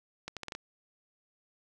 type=accelerating click train; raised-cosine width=0.2 ms; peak=-21 dBFS; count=6; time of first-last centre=0.28-0.551 s; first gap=87 ms; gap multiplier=0.76; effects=none